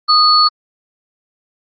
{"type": "tone pair together", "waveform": "sine", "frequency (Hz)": [1240, 4419], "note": ["D#6", "C#8"], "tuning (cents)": [-6, -6], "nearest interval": "octave + minor seventh", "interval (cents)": 2200, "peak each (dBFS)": -10, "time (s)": [0.08, 0.49], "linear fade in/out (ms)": 20, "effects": ["Opus 24 kbps"]}